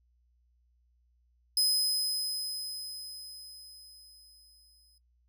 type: tone with exponential decay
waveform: sawtooth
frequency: 5050 Hz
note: D#8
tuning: 25 cents sharp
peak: -21 dBFS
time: 1.57-4.98 s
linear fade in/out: 2 ms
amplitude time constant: 740 ms
effects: noise-tail reverb RT60 0.1 s tail -17 dB re dry + added 60 Hz sine -66 dBFS peak until 5.28 s